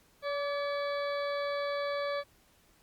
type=harmonic tone with a mistuned harmonic; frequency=570 Hz; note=C#5; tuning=48 cents sharp; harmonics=1 / 2 / 3 / 4 / 6 / 7 / 8; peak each=-32 / -38 / -42 / -44 / -48 / -49 / -50 dBFS; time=0.22-2.24 s; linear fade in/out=50 ms; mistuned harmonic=2; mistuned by=+27 cents; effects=pink hiss -65 dBFS RMS until 2.82 s + Opus 48 kbps